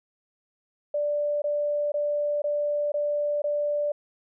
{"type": "tone bursts", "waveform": "sine", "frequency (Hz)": 587.3, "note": "D5", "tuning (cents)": 0, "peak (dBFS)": -23, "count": 6, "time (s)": [0.94, 3.92], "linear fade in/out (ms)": 5, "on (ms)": 480, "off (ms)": 20, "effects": []}